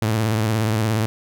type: tone with vibrato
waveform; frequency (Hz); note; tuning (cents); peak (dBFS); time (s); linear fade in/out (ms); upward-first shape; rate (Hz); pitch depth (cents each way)
sawtooth; 109.7; A2; -5; -14; 0.02-1.06; 0; triangle; 17; 100
effects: none